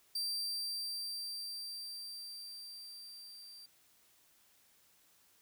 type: tone with level ramp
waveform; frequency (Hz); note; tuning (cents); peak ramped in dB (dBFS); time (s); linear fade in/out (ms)
40% pulse; 4699; D8; 0; -33 to -50; 0.15-3.66; 5
effects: white hiss -68 dBFS RMS until 5.41 s